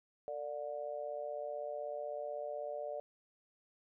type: tone with amplitude modulation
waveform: sine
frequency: 587.3 Hz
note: D5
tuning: in tune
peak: -34 dBFS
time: 0.28-3 s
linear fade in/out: 0 ms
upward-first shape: sine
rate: 136 Hz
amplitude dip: 95%
effects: none